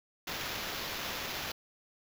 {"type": "noise with sample-and-hold", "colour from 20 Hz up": "white", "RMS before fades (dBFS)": -38, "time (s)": [0.27, 1.52], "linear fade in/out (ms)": 5, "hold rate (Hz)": 8820, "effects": []}